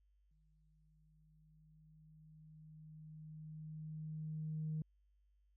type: tone with exponential growth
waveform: sine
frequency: 155.56 Hz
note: D#3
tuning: in tune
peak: -36 dBFS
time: 0.31-4.82 s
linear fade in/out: 2 ms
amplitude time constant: 980 ms
effects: tanh soft clip ceiling -33 dBFS + added 50 Hz sine -70 dBFS peak until 5.56 s